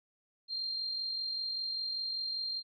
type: tone with amplitude modulation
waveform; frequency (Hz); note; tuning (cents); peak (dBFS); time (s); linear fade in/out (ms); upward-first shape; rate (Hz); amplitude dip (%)
sine; 4186; C8; 0; -32; 0.48-2.63; 50; sine; 45.1; 35
effects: none